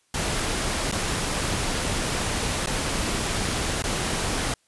pink noise with dropouts, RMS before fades -26 dBFS, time 0.14-4.54 s, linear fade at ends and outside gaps 2 ms, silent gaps 0.915-0.923 / 2.661-2.671 / 3.823-3.839 s, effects white hiss -66 dBFS RMS until 4.67 s + resampled to 24000 Hz

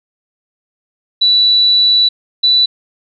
sine tone pair in turn, 3951 / 3967 Hz, B7 / B7, 0 / +7 cents, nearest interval unison, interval 7 cents, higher second, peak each -7 dBFS, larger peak neither, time 1.21-2.09 / 2.43-2.66 s, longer first, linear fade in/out 10 ms, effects none

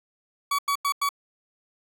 40% pulse tone bursts, 1133 Hz, C#6, 37 cents sharp, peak -21 dBFS, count 4, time 0.51-1.091 s, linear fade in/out 5 ms, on 77 ms, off 91 ms, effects none

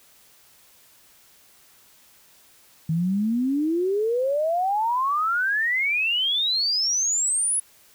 sine exponential sweep, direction up, 156.6 to 10548 Hz, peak -20 dBFS, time 2.89-7.6 s, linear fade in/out 5 ms, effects white hiss -55 dBFS RMS until 7.94 s

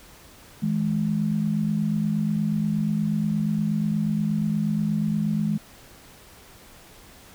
sine tone pair together, 161.61 / 210 Hz, E3 / G#3, -34 / +19 cents, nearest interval perfect fourth, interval 453 cents, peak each -25 / -23 dBFS, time 0.62-5.58 s, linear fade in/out 10 ms, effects pink hiss -49 dBFS RMS until 7.34 s

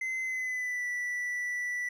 triangle tone with pitch glide, 2056 to 1965.4 Hz, C7 to B6, -31 to -9 cents, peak -29 dBFS, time 0.01-1.89 s, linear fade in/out 5 ms, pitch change -78 cents, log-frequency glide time 0.23-0.86 s, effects none

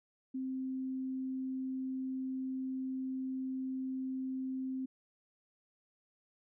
sine tone, 261.6 Hz, C4, in tune, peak -35 dBFS, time 0.34-4.86 s, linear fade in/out 10 ms, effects none

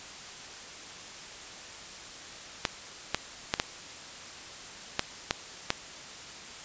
clicks, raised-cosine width 0.2 ms, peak -7 dBFS, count 7, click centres 2.652 / 3.146 / 3.539 / 3.599 / 4.994 / 5.309 / 5.704 s, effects white hiss -44 dBFS RMS until 6.64 s + resampled to 16000 Hz

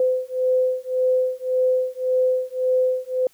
sine beating tone pair, 510 / 511.8 Hz, C5 / C5, -44 / -38 cents, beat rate 1.8 Hz, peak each -21 dBFS, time 0-3.27 s, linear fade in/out 2 ms, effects white hiss -58 dBFS RMS until 3.33 s

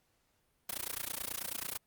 white noise with amplitude modulation, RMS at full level -35 dBFS, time 0.69-1.78 s, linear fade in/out 5 ms, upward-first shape sine, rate 29.2 Hz, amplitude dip 100%, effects pink hiss -75 dBFS RMS until 1.86 s + Opus 48 kbps

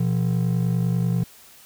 triangle ring-modulated tone, 147.3 Hz, D3, 6 cents sharp, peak -14 dBFS, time 0-1.24 s, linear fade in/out 5 ms, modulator 25.1 Hz, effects white hiss -49 dBFS RMS until 1.65 s

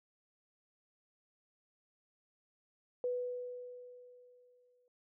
sine tone with exponential decay, 494.3 Hz, B4, 1 cent sharp, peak -31 dBFS, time 3.04-4.88 s, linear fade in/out 1 ms, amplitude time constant 400 ms, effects noise-tail reverb RT60 0.1 s tail -24 dB re dry

